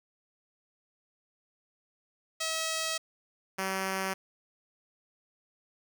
5% pulse tone pair in turn, 643 / 191.17 Hz, E5 / G3, -43 / -43 cents, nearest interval octave + major sixth, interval 2100 cents, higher first, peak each -19 dBFS, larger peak neither, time 2.4-2.98 / 3.58-4.14 s, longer first, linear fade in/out 10 ms, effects none

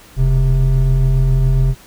triangle tone pair together, 41.48 / 131.7 Hz, E1 / C3, +12 / +12 cents, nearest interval octave + minor sixth, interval 2000 cents, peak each -11 dBFS, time 0.16-1.75 s, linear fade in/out 50 ms, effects pink hiss -43 dBFS RMS until 1.86 s

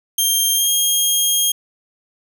10% pulse tone with pitch glide, 3184 to 3240 Hz, G7 to G#7, +26 to -43 cents, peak -7 dBFS, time 0.18-1.52 s, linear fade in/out 5 ms, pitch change +31 cents, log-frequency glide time 0.54-0.69 s, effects none

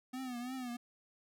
square tone with vibrato, 250.5 Hz, B3, 25 cents sharp, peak -40 dBFS, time 0.13-0.77 s, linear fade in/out 10 ms, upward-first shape triangle, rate 3 Hz, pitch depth 100 cents each way, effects none

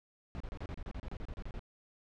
brown noise bursts, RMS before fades -41 dBFS, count 15, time 0.35-1.593 s, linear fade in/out 0 ms, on 53 ms, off 32 ms, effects low-pass 4000 Hz 12 dB/octave

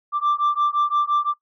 sine beating tone pair, 1174.7 / 1180.5 Hz, D6 / D6, 0 / +9 cents, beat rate 5.8 Hz, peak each -19 dBFS, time 0.12-1.34 s, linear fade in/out 50 ms, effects noise-tail reverb RT60 0.1 s tail -19 dB re dry + tanh soft clip ceiling -14 dBFS

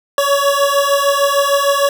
25% pulse beating tone pair, 559 / 565.6 Hz, C#5 / C#5, +14 / +35 cents, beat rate 6.6 Hz, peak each -11 dBFS, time 0.18-1.89 s, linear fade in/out 2 ms, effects none

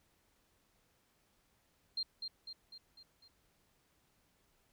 sine tone with echo, 4186 Hz, C8, in tune, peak -34 dBFS, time 1.97-2.03 s, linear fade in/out 5 ms, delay 250 ms, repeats 5, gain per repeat -5 dB, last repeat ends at 3.28 s, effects pink hiss -74 dBFS RMS until 4.72 s

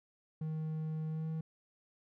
triangle tone with pitch glide, 157.1 to 159.57 Hz, D#3 to D#3, +17 to +44 cents, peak -33 dBFS, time 0.41-1.41 s, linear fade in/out 5 ms, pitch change +27 cents, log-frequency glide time 1.08-1.29 s, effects none

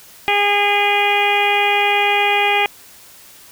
harmonic tone, 408.3 Hz, G#4, 29 cents flat, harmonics 1 / 2 / 3 / 4 / 5 / 6 / 7 / 8, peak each -22 / -17 / -28 / -28 / -21 / -18 / -25 / -27 dBFS, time 0.28-2.66 s, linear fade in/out 0 ms, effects white hiss -43 dBFS RMS until 3.51 s

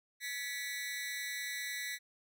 sawtooth tone with amplitude modulation, 1966 Hz, B6, 8 cents flat, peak -30 dBFS, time 0.2-1.99 s, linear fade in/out 50 ms, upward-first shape sine, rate 270 Hz, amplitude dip 95%, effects none

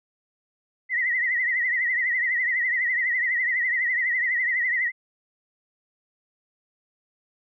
sine tone with vibrato, 1969 Hz, B6, 6 cents flat, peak -21 dBFS, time 0.89-4.92 s, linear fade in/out 50 ms, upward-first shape triangle, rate 12 Hz, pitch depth 110 cents each way, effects none

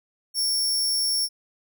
sawtooth tone, 5470 Hz, F8, 37 cents flat, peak -19 dBFS, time 0.34-1.29 s, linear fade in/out 50 ms, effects none

